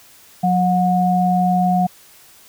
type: tone pair together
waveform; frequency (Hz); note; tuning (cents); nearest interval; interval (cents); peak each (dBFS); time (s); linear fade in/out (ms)
sine; 181.5 / 726; F#3 / F#5; -33 / -33; 2 octaves; 2400; -16; 0.43-1.87; 10
effects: white hiss -47 dBFS RMS until 2.48 s